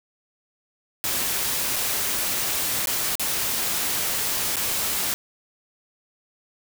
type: noise with dropouts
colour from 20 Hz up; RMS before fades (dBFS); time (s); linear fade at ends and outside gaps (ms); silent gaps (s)
white; -25; 1.04-5.14; 0; 1.76-1.764 / 2.858-2.872 / 3.154-3.196 / 4.558-4.567
effects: none